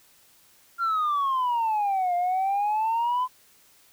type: exponential two-way sweep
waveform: sine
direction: down then up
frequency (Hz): 1396.9 to 699 to 1024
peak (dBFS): -20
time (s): 0.78-3.28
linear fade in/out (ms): 50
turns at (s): 2.15
effects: tanh soft clip ceiling -20 dBFS + white hiss -58 dBFS RMS until 3.92 s